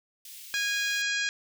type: high-pass noise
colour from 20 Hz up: white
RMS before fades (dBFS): -45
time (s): 0.25-1.02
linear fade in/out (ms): 2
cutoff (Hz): 2400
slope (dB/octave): 24
type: harmonic tone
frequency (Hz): 822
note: G#5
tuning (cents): -18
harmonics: 2 / 3 / 4 / 5 / 6 / 7 / 8 / 9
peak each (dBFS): -29 / -33 / -35 / -37 / -39 / -40 / -41 / -42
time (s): 0.54-1.29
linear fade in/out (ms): 0
effects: none